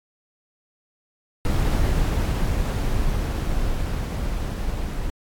brown noise with level ramp, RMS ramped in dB -19 to -27 dBFS, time 1.45-5.1 s, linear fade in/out 0 ms, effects AAC 64 kbps

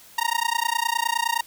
sawtooth tone with amplitude modulation, 932.3 Hz, A#5, in tune, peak -14 dBFS, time 0.18-1.41 s, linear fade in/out 5 ms, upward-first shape sine, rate 29.7 Hz, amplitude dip 100%, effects white hiss -49 dBFS RMS until 1.46 s

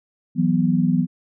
sine chord, E suspended second, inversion none, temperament equal, 164.81 / 185 / 246.9 Hz, E3 / F#3 / B3, 0 / 0 / 0 cents, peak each -20 dBFS, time 0.35-1.07 s, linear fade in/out 50 ms, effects none

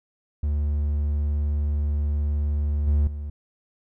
triangle tone with level steps, 73.42 Hz, D2, in tune, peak -19 / -15 / -27 dBFS, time 0.43-3.3 s, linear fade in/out 5 ms, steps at 2.87 / 3.07 s, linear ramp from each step 5 ms, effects none

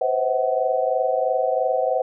sine tone cluster, 506 / 529 / 643 / 750 Hz, B4 / C5 / E5 / F#5, +42 / +19 / -43 / +23 cents, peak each -24 dBFS, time 0.01-2.02 s, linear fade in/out 5 ms, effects none

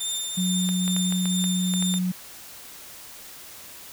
20% pulse tone with tremolo, 3604 Hz, A7, 41 cents sharp, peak -20 dBFS, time 0-1.99 s, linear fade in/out 10 ms, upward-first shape sine, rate 2.3 Hz, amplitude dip 35%
sine tone, 182.3 Hz, F#3, 25 cents flat, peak -22 dBFS, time 0.37-2.12 s, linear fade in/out 10 ms
clicks, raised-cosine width 0.3 ms, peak -18 dBFS, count 9, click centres 0.69 / 0.879 / 0.965 / 1.124 / 1.256 / 1.441 / 1.738 / 1.825 / 1.94 s
effects white hiss -43 dBFS RMS until 3.92 s

